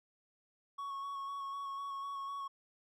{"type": "tone with vibrato", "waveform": "triangle", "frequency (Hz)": 1108.7, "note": "C#6", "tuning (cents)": 0, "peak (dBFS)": -37, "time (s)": [0.78, 2.48], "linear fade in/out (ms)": 10, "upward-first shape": "square", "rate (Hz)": 4, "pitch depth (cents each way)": 15, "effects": []}